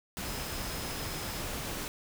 sine tone in noise, 5100 Hz, D#8, 42 cents sharp, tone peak -47 dBFS, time 0.25-1.41 s, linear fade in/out 0 ms, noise pink, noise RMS -37 dBFS, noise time 0.17-1.88 s, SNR -13 dB, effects none

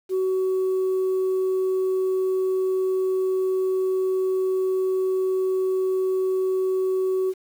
sine tone, 375.8 Hz, F#4, 27 cents sharp, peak -18 dBFS, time 0.09-7.34 s, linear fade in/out 50 ms, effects tanh soft clip ceiling -18 dBFS + 8-bit

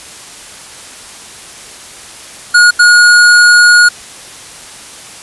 square tone bursts at uneven times, 1442 Hz, F#6, 45 cents flat, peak -3 dBFS, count 2, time 2.54-2.71 / 2.79-3.89 s, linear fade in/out 10 ms, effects white hiss -31 dBFS RMS until 5.22 s + resampled to 24000 Hz

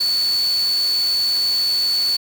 sine tone in noise, 4454 Hz, C#8, 7 cents sharp, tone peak -16 dBFS, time 0-2.17 s, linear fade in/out 10 ms, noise white, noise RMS -32 dBFS, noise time 0-2.17 s, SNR +13 dB, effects none

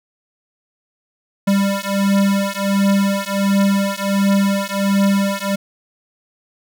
square beating tone pair, 197.2 / 198.6 Hz, G3 / G3, +11 / +23 cents, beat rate 1.4 Hz, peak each -18 dBFS, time 1.47-5.56 s, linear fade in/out 10 ms, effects none

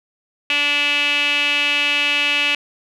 sawtooth tone with band-pass filter, 290 Hz, D4, 22 cents flat, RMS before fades -18 dBFS, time 0.5-2.55 s, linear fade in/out 2 ms, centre 2700 Hz, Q 6.9, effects none

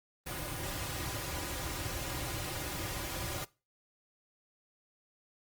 pink noise with comb filter, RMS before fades -38 dBFS, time 0.26-3.45 s, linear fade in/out 10 ms, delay 4.5 ms, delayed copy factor -0.75, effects noise-tail reverb RT60 0.3 s tail -21 dB re dry + Opus 32 kbps

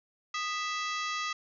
harmonic tone with a mistuned harmonic, 659.3 Hz, E5, in tune, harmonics 2 / 3 / 4 / 5 / 6 / 7 / 8 / 9 / 10, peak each -34 / -38 / -40 / -42 / -44 / -45 / -46 / -47 / -48 dBFS, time 0.34-1.33 s, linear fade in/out 5 ms, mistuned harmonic 2, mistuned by -110 cents, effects none

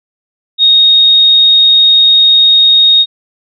sine tone, 3729 Hz, A#7, in tune, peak -3 dBFS, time 0.58-3.06 s, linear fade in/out 50 ms, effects none

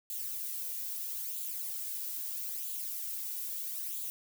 violet noise with flanger, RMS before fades -38 dBFS, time 0.1-4.1 s, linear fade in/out 0 ms, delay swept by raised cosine 0.27 to 2.07 ms, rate 0.77 Hz, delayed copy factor +0.5, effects none

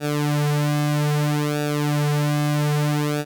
sawtooth tone with flanger, 147.9 Hz, D3, 13 cents sharp, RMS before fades -21 dBFS, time 0-3.25 s, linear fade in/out 50 ms, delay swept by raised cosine 0.95 to 4.65 ms, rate 0.62 Hz, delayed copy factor -1, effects none

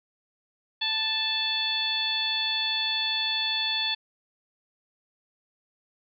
harmonic tone with a mistuned harmonic, 880 Hz, A5, in tune, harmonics 1 / 2 / 3 / 4 / 5, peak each -37 / -35 / -33 / -27 / -31 dBFS, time 0.81-3.95 s, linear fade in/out 10 ms, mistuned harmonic 4, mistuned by -26 cents, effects none

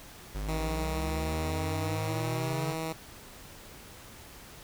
square exponential sweep, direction up, 49 to 146.83 Hz, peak -33 dBFS, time 0.34-2.74 s, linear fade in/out 20 ms
10% pulse tone with pitch glide, 158.1 to 160.68 Hz, D#3 to E3, +28 to -44 cents, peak -24 dBFS, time 0.48-2.93 s, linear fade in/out 10 ms, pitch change +28 cents, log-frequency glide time 1.87-2.63 s
effects pink hiss -49 dBFS RMS until 4.63 s

